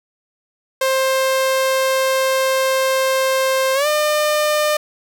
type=tone with pitch glide; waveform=sawtooth; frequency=528 to 603 Hz; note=C5 to D5; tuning=+16 to +46 cents; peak=-11 dBFS; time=0.81-4.77 s; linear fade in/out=5 ms; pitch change=+230 cents; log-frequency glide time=3.74-3.87 s; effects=none